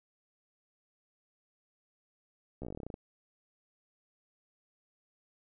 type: slowing click train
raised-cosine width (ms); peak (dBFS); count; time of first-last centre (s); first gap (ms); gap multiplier
2; -28; 14; 2.62-2.941; 14; 1.09
effects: none